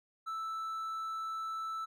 triangle tone, 1318.5 Hz, E6, in tune, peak -34 dBFS, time 0.26-1.86 s, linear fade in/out 20 ms, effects none

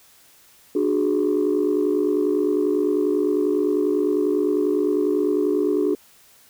sine tone cluster, 295.7 / 368.2 / 418.2 Hz, D4 / F#4 / G#4, +12 / -8 / +12 cents, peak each -21 dBFS, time 0.75-5.95 s, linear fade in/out 5 ms, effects tanh soft clip ceiling -12 dBFS + white hiss -53 dBFS RMS until 6.49 s

